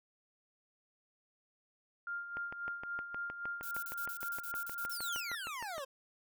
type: tone with tremolo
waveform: sine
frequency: 1400 Hz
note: F6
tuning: 4 cents sharp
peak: -36 dBFS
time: 2.07-5.35 s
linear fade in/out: 2 ms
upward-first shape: sine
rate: 3.7 Hz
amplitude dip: 60%
type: click train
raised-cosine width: 0.5 ms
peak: -29 dBFS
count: 23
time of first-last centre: 2.37-5.781 s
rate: 6.45 Hz
type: noise bursts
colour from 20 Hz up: violet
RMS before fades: -45 dBFS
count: 14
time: 3.63-5.205 s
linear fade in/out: 0 ms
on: 80 ms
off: 35 ms
type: exponential sweep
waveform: 25% pulse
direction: down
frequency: 5588 to 516 Hz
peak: -36 dBFS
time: 4.91-5.85 s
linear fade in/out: 10 ms
effects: none